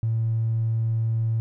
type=tone with tanh clipping; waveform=triangle; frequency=112.9 Hz; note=A2; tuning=45 cents sharp; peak=-20 dBFS; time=0.03-1.4 s; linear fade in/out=0 ms; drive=1 dB; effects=none